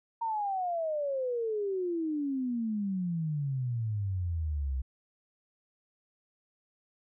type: exponential sweep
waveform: sine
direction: down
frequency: 932.3 to 63.4 Hz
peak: -29 dBFS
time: 0.21-4.82 s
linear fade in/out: 10 ms
effects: none